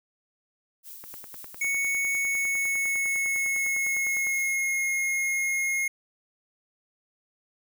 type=noise with tremolo; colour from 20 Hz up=violet; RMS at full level=-42 dBFS; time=0.83-4.57 s; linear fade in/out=50 ms; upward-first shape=sine; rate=4 Hz; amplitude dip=35%
type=click train; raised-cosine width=0.5 ms; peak=-28 dBFS; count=33; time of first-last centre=1.04-4.269 s; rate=9.91 Hz
type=tone with pitch glide; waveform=square; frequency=2217 to 2151 Hz; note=C#7 to C7; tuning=0 to +47 cents; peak=-25 dBFS; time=1.61-5.88 s; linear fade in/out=5 ms; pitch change=-53 cents; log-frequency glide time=2.15-4.88 s
effects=none